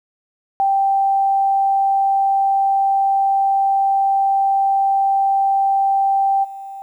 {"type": "tone with level steps", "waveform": "sine", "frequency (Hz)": 784, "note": "G5", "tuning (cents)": 0, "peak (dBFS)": [-13, -29], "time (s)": [0.6, 6.82], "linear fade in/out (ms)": 0, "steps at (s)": 6.43, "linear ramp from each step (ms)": 20, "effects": ["9-bit"]}